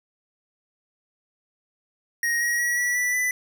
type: tone with pitch steps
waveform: square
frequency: 1875 / 1897.9 / 1921 / 1944.5 / 1968.2 / 1992.2 Hz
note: A#6 / A#6 / B6 / B6 / B6 / B6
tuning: +10 / +31 / -48 / -27 / -6 / +15 cents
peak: -22 dBFS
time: 2.23-3.31 s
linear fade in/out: 2 ms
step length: 180 ms
effects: none